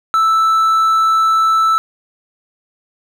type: tone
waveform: triangle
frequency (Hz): 1318.5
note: E6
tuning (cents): 0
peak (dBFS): -8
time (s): 0.14-1.78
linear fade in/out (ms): 0
effects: none